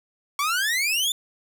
sawtooth exponential sweep, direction up, 1108.7 to 3582 Hz, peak -18 dBFS, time 0.39-1.12 s, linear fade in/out 2 ms, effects none

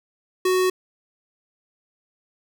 square tone, 370 Hz, F#4, in tune, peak -18 dBFS, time 0.45-0.7 s, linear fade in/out 5 ms, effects none

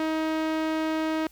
sawtooth tone with low-pass filter, 316.1 Hz, D#4, 27 cents sharp, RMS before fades -27 dBFS, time 0-1.27 s, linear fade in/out 2 ms, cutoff 3800 Hz, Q 0.56, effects added 53 Hz sine -56 dBFS peak until 1.31 s + white hiss -58 dBFS RMS until 1.31 s

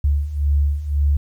sine beating tone pair, 70.8 / 72.7 Hz, C#2 / D2, +37 / -17 cents, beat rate 1.9 Hz, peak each -21 / -17 dBFS, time 0.04-1.17 s, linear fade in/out 5 ms, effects 9-bit

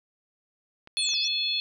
clicks, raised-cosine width 0.3 ms, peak -30 dBFS, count 3, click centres 0.874 / 1.09 / 1.136 s
harmonic tone, 861 Hz, A5, 38 cents flat, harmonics 3 / 4 / 5, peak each -33 / -28 / -28 dBFS, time 0.97-1.6 s, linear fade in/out 0 ms
sine exponential two-way sweep, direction down then up, 10548 to 4528 to 6030 Hz, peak -30 dBFS, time 0.97-1.28 s, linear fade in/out 10 ms, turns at 1.19 s
effects none

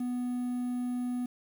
triangle tone with quantisation, 246.9 Hz, B3, in tune, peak -28 dBFS, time 0-1.26 s, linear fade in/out 5 ms, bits 9, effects none

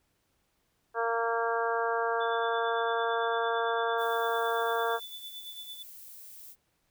harmonic tone, 230.4 Hz, A#3, 20 cents flat, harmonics 2 / 3 / 4 / 5 / 6 / 7, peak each -31 / -33 / -34 / -35 / -36 / -36 dBFS, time 0.94-5 s, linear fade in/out 50 ms
sine tone with tremolo, 3490 Hz, A7, 15 cents flat, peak -39 dBFS, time 2.2-5.83 s, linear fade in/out 10 ms, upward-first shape sine, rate 8.9 Hz, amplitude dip 65%
violet noise, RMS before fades -48 dBFS, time 3.97-6.56 s, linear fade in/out 50 ms
effects pink hiss -74 dBFS RMS until 6.9 s

